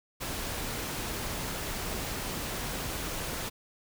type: noise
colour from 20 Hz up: pink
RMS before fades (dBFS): -35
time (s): 0.2-3.5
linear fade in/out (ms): 20
effects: none